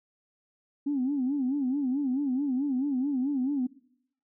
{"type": "tone with vibrato", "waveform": "sine", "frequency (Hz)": 270.1, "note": "C#4", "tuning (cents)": -45, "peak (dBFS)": -24, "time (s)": [0.86, 3.67], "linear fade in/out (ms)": 10, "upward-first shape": "sine", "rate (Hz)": 4.6, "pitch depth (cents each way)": 140, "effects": ["noise-tail reverb RT60 0.7 s tail -19 dB re dry", "tanh soft clip ceiling -20 dBFS"]}